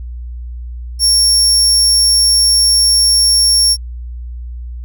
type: tone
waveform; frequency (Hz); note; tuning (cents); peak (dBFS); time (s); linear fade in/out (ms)
30% pulse; 5500; F8; -27; -4; 0.99-3.77; 50
effects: added 60 Hz sine -23 dBFS peak until 4.84 s